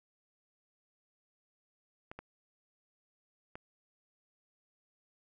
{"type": "clicks", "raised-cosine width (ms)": 0.5, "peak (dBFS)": -29, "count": 3, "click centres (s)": [2.115, 2.19, 3.555], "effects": []}